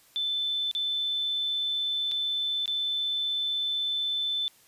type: tone with dropouts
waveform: sine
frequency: 3524 Hz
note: A7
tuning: 2 cents sharp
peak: -26 dBFS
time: 0.16-4.48 s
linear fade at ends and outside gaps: 0 ms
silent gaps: 0.713-0.75 / 2.114-2.118 / 2.658-2.678 s
effects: white hiss -59 dBFS RMS until 4.67 s + resampled to 32000 Hz